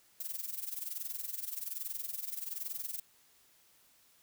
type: noise with amplitude modulation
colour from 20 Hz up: violet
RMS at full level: -37 dBFS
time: 0.2-3 s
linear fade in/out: 5 ms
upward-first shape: sine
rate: 21.2 Hz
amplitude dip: 80%
effects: white hiss -66 dBFS RMS until 4.22 s